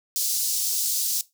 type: high-pass noise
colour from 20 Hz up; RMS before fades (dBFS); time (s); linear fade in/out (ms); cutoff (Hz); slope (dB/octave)
pink; -25; 0.16-1.21; 0; 4900; 24
effects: noise-tail reverb RT60 0.2 s tail -18 dB re dry